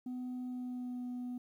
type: tone with pitch glide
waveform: sine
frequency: 250.8 to 247.2 Hz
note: B3 to B3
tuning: +27 to +2 cents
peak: -35 dBFS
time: 0.06-1.38 s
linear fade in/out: 5 ms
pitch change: -25 cents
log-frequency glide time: 0.46-1.03 s
effects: tanh soft clip ceiling -37 dBFS + 12-bit